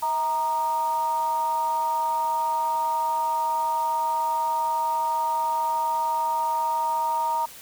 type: tone with amplitude modulation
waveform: sine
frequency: 934 Hz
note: A#5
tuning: 3 cents sharp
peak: -19 dBFS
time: 0.02-7.46 s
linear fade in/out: 10 ms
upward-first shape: sine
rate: 289 Hz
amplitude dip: 60%
effects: white hiss -44 dBFS RMS until 7.61 s